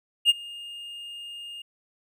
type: tone with ADSR envelope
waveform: triangle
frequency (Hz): 2830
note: F7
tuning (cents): +22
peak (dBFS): -11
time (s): 0.25-1.62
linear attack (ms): 46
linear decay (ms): 27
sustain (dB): -24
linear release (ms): 5
effects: none